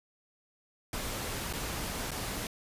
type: noise with dropouts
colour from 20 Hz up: pink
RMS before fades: -36 dBFS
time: 0.93-2.47 s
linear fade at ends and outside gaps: 2 ms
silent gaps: 1.528-1.534 / 2.108-2.115 s
effects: resampled to 32000 Hz